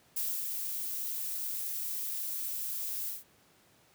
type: noise with ADSR envelope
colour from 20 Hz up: violet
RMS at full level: -32 dBFS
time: 0.16-3.24 s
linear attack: 10 ms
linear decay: 250 ms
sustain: -4 dB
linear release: 160 ms
effects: pink hiss -64 dBFS RMS until 3.94 s + high-pass 100 Hz 12 dB/octave